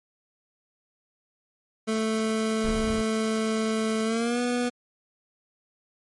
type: tone with pitch glide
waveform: 25% pulse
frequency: 220.3 to 244.4 Hz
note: A3 to B3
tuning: +2 to -18 cents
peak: -20 dBFS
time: 1.87-4.7 s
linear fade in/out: 20 ms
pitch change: +180 cents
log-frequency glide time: 4.04-4.4 s
type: noise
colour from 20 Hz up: brown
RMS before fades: -32 dBFS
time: 2.64-3.02 s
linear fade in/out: 5 ms
effects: MP3 48 kbps